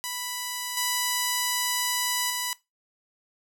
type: tone with level steps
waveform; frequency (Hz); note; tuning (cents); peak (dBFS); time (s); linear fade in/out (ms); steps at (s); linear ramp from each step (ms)
5% pulse; 987.8; B5; 0; -18 / -12 / -15; 0.04-2.53; 0; 0.77 / 2.3; 2
effects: noise-tail reverb RT60 0.2 s tail -19 dB re dry